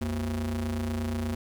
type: ring-modulated tone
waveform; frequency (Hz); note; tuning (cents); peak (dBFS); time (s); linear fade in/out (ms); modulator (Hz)
square; 73.42; D2; 0; -26; 0.01-1.35; 5; 161
effects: 9-bit